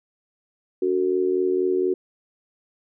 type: tone with amplitude modulation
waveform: sine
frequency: 370 Hz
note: F#4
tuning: in tune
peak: -15 dBFS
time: 0.82-1.94 s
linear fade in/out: 5 ms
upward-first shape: sine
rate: 84.2 Hz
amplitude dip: 80%
effects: none